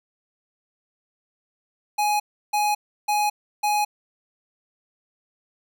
square tone bursts, 835 Hz, G#5, 9 cents sharp, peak -20 dBFS, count 4, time 1.98-3.85 s, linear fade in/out 10 ms, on 220 ms, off 330 ms, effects none

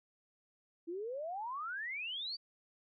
sine exponential sweep, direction up, 323.7 to 4712 Hz, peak -38 dBFS, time 0.87-2.37 s, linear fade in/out 20 ms, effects none

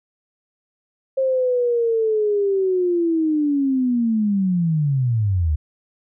sine linear sweep, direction down, 535 to 71.6 Hz, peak -16 dBFS, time 1.17-5.56 s, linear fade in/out 10 ms, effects none

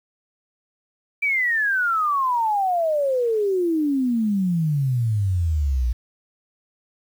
sine exponential sweep, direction down, 2349 to 57.6 Hz, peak -18 dBFS, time 1.22-5.93 s, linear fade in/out 10 ms, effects 8-bit

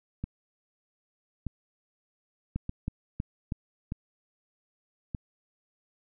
two click trains, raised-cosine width 5 ms, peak -20 / -18 dBFS, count 5 / 4, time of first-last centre 0.24-5.148 / 2.56-3.522 s, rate 0.815 / 3.12 Hz, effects none

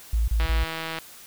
sine tone bursts, 55.5 Hz, A1, 16 cents sharp, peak -19 dBFS, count 3, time 0.13-0.64 s, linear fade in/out 5 ms, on 150 ms, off 30 ms
click train, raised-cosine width 0.3 ms, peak -15 dBFS, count 96, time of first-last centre 0.4-0.986 s, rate 162 Hz
effects white hiss -46 dBFS RMS until 1.26 s

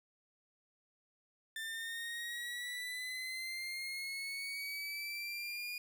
30% pulse linear sweep, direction up, 1779 to 2438 Hz, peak -37 dBFS, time 1.56-5.78 s, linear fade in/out 2 ms, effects none

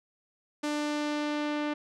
sawtooth tone with low-pass filter sweep, 297 Hz, D4, 20 cents sharp, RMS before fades -31 dBFS, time 0.63-1.74 s, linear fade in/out 10 ms, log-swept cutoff 7900 to 2900 Hz, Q 0.91, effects none

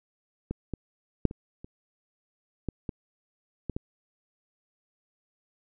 clicks, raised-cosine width 3 ms, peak -18 / -19 / -7 / -26 / -29 / -17 / -19 / -18 / -18 dBFS, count 9, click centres 0.51 / 0.737 / 1.253 / 1.311 / 1.645 / 2.687 / 2.892 / 3.697 / 3.765 s, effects none

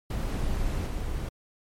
brown noise with level steps, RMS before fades -28 / -31 dBFS, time 0.1-1.29 s, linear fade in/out 5 ms, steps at 0.86 s, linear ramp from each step 20 ms, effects MP3 64 kbps

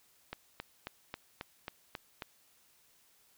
click train, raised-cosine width 0.3 ms, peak -23 dBFS, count 8, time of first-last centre 0.33-2.222 s, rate 3.7 Hz, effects white hiss -67 dBFS RMS until 3.37 s

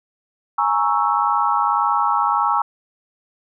sine chord, A# half-diminished seventh, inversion third, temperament equal, 830.6 / 932.3 / 1108.7 / 1318.5 Hz, G#5 / A#5 / C#6 / E6, 0 / 0 / 0 / 0 cents, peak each -21 dBFS, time 0.58-2.62 s, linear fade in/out 5 ms, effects none

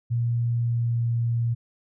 sine tone with pitch glide, 118.3 to 117.35 Hz, A#2 to A#2, +26 to +12 cents, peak -21 dBFS, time 0.1-1.55 s, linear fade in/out 20 ms, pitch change -14 cents, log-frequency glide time 0.55-1.08 s, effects none

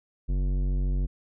sine tone with tanh clipping, 46.82 Hz, F#1, 21 cents sharp, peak -25 dBFS, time 0.28-1.07 s, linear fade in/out 20 ms, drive 14 dB, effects none

